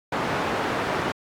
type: band-pass noise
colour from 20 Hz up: white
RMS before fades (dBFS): -26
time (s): 0.12-1.12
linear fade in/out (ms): 5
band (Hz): 110 to 1200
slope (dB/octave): 12
effects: AAC 64 kbps